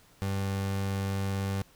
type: tone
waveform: 30% pulse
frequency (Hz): 97.7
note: G2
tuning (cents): -5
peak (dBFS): -26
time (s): 0.22-1.62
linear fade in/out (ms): 0
effects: pink hiss -60 dBFS RMS until 1.75 s